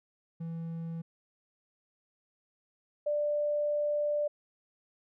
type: tone pair in turn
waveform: triangle / sine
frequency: 165.4 / 590.5 Hz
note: E3 / D5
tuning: +6 / +9 cents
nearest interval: octave + minor seventh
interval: 2203 cents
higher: second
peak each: -33 / -27 dBFS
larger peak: second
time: 0.4-1.02 / 3.06-4.28 s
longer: second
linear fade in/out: 10 ms
effects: none